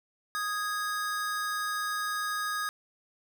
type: tone pair together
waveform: square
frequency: 1244.5 / 1652.1 Hz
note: D#6 / G#6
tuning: 0 / -10 cents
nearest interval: perfect fourth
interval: 490 cents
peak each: -33 / -34 dBFS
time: 0.35-2.69 s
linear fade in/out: 0 ms
effects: none